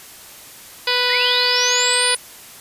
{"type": "harmonic tone", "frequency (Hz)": 493.9, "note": "B4", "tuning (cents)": 0, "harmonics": [1, 2, 3, 4, 5, 6, 7, 8, 9, 10], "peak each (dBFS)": [-25, -25, -25, -25, -25, -25, -25, -25, -25, -25], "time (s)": [0.87, 2.15], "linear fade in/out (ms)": 5}
{"type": "linear sweep", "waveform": "sine", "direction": "up", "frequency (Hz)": [1760, 9890], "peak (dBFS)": -20, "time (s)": [1.09, 2.17], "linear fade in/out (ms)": 20}
{"effects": ["white hiss -40 dBFS RMS until 2.6 s", "resampled to 32000 Hz"]}